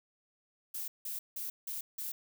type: noise bursts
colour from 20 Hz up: violet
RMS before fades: -39 dBFS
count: 5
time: 0.74-2.12 s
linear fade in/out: 5 ms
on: 140 ms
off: 170 ms
effects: none